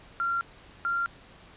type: tone pair in turn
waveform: sine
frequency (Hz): 1378 / 1384.5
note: F6 / F6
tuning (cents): -24 / -15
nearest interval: unison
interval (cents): 9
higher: second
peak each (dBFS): -25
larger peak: neither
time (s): 0.2-0.41 / 0.85-1.06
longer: neither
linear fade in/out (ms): 0
effects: pink hiss -52 dBFS RMS until 1.56 s + resampled to 8000 Hz